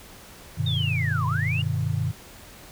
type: chord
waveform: sine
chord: G augmented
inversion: none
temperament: equal with one note detuned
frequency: 98 / 123.47 / 152.63 Hz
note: G2 / B2 / D#3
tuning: 0 / 0 / -33 cents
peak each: -27 dBFS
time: 0.57-2.12 s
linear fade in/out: 20 ms
type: linear two-way sweep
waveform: sine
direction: down then up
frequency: 3729 to 959 to 2903 Hz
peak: -27 dBFS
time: 0.66-1.62 s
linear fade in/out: 5 ms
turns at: 1.26 s
effects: pink hiss -46 dBFS RMS until 2.71 s